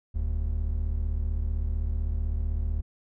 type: tone pair together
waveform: triangle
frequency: 40.26 / 76 Hz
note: E1 / D#2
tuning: -40 / -40 cents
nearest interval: major seventh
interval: 1100 cents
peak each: -26 dBFS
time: 0.14-2.82 s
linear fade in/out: 20 ms
effects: none